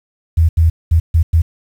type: tone bursts at uneven times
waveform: sine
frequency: 81.7 Hz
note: E2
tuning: 15 cents flat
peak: -7 dBFS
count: 5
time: 0.37-0.49 / 0.57-0.7 / 0.91-1 / 1.14-1.23 / 1.33-1.42 s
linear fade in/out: 10 ms
effects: 7-bit